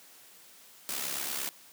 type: noise with amplitude modulation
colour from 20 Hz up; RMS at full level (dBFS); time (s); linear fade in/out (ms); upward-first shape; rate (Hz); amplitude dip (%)
white; -32; 0.89-1.49; 0; sine; 68.7; 60
effects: white hiss -55 dBFS RMS until 1.72 s + high-pass 150 Hz 12 dB/octave